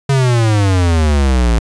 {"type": "exponential sweep", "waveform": "square", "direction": "down", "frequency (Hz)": [140, 55], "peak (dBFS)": -10, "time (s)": [0.09, 1.59], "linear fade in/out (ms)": 5, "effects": ["resampled to 22050 Hz", "8-bit"]}